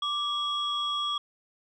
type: tone pair together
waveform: sine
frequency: 1174.7 / 3323 Hz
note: D6 / G#7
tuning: 0 / 0 cents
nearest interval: octave + tritone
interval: 1800 cents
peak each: -29 / -28 dBFS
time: 0.02-1.18 s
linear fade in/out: 5 ms
effects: tanh soft clip ceiling -22 dBFS